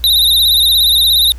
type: tone with vibrato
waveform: square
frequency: 3809 Hz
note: A#7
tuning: 37 cents sharp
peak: -8 dBFS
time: 0.04-1.32 s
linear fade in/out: 0 ms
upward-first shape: sine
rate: 17 Hz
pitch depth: 87 cents each way
effects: added 60 Hz sine -25 dBFS peak until 1.38 s + pink hiss -45 dBFS RMS until 1.38 s